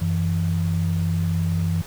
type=tone pair together; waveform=sine; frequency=93.14 / 164.81 Hz; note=F#2 / E3; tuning=+12 / 0 cents; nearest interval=minor seventh; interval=988 cents; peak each=-22 dBFS; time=0.01-1.82 s; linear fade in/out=10 ms; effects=pink hiss -41 dBFS RMS until 1.86 s